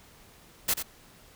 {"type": "noise with echo", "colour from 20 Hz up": "white", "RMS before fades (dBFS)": -25, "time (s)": [0.68, 0.74], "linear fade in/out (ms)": 10, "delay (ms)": 88, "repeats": 1, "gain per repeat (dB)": -8, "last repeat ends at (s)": 0.828, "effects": ["pink hiss -55 dBFS RMS until 1.35 s"]}